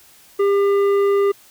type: tone with tanh clipping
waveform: sine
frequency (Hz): 400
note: G4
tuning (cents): +35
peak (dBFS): -15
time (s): 0.39-1.32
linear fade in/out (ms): 10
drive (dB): 10
effects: white hiss -49 dBFS RMS until 1.5 s